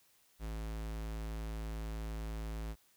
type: tone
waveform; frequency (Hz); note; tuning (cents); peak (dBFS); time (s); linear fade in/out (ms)
square; 54.4; A1; -19; -39; 0.39-2.76; 50
effects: white hiss -69 dBFS RMS until 2.96 s